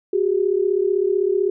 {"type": "tone pair together", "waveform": "sine", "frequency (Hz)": [370, 405.8], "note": ["F#4", "G#4"], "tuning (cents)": [0, -40], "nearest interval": "major second", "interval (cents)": 160, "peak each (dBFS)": -19, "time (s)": [0.13, 1.5], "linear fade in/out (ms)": 5, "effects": []}